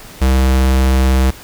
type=tone; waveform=square; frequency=65.41 Hz; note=C2; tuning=in tune; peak=-10 dBFS; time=0.21-1.31 s; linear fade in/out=10 ms; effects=pink hiss -36 dBFS RMS until 1.43 s